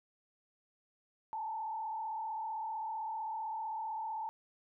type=tone with frequency modulation; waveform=sine; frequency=880 Hz; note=A5; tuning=in tune; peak=-36 dBFS; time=1.33-4.29 s; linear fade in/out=0 ms; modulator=35.6 Hz; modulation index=0.94; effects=none